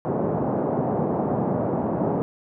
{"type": "band-pass noise", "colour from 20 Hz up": "pink", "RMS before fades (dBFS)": -24, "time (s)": [0.05, 2.22], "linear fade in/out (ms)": 0, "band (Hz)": [130, 840], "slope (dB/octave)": 24, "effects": []}